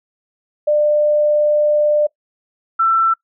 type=tone pair in turn; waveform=sine; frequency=597 / 1337.6 Hz; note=D5 / E6; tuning=+28 / +25 cents; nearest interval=octave + major second; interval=1397 cents; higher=second; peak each=-11 dBFS; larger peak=neither; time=0.67-2.07 / 2.79-3.14 s; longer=first; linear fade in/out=10 ms; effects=noise-tail reverb RT60 0.1 s tail -22 dB re dry